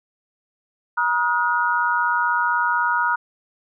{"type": "tone cluster", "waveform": "sine", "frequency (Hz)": [955, 1258, 1442], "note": ["A#5", "D#6", "F#6"], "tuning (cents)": [42, 19, -45], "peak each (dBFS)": [-21, -24, -21], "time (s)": [0.97, 3.16], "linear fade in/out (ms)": 10, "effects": []}